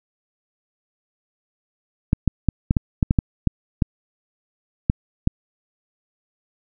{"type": "clicks", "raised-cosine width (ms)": 5, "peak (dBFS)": -3, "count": 12, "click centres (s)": [2.131, 2.277, 2.487, 2.709, 2.768, 3.028, 3.109, 3.188, 3.473, 3.822, 4.899, 5.274], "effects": []}